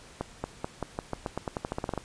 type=accelerating click train; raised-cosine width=1 ms; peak=-16 dBFS; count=17; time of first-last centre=0.21-1.977 s; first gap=230 ms; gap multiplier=0.89; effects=pink hiss -51 dBFS RMS until 2.04 s + resampled to 22050 Hz